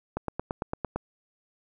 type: click train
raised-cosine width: 1 ms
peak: -15 dBFS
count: 8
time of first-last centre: 0.17-0.96 s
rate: 8.86 Hz
effects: none